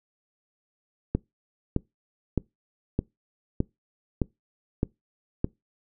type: click train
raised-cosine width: 3 ms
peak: -10 dBFS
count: 8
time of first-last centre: 1.15-5.444 s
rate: 1.63 Hz
effects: noise-tail reverb RT60 0.2 s tail -24 dB re dry